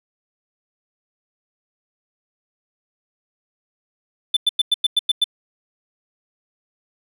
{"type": "tone bursts", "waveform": "triangle", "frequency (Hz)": 3520, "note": "A7", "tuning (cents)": 0, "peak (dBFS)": -11, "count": 8, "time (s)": [4.34, 5.242], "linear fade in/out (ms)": 5, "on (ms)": 27, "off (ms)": 98, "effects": []}